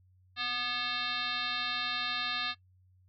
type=tone with frequency modulation; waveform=sine; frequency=2679 Hz; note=E7; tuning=27 cents sharp; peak=-30 dBFS; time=0.36-2.55 s; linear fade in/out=50 ms; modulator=486 Hz; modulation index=3.3; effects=noise-tail reverb RT60 0.1 s tail -19 dB re dry + added 92 Hz sine -61 dBFS peak until 3.08 s